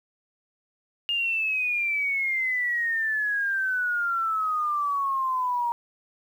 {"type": "exponential sweep", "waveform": "sine", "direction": "down", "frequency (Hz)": [2839, 940], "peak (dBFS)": -23, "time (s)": [1.09, 5.72], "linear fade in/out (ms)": 0, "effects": ["9-bit"]}